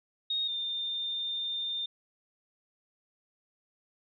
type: tone pair in turn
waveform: sine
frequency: 3729 / 3612 Hz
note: A#7 / A7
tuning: 0 / +45 cents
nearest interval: minor second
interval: 55 cents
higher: first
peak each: -28 / -31 dBFS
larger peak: first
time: 0.3-0.48 / 0.48-1.86 s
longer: second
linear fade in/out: 5 ms
effects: none